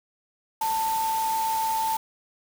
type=tone in noise; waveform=sine; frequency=890 Hz; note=A5; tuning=20 cents sharp; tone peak=-23 dBFS; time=0.61-1.97 s; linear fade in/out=5 ms; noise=white; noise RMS=-35 dBFS; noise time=0.61-1.97 s; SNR=+9 dB; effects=none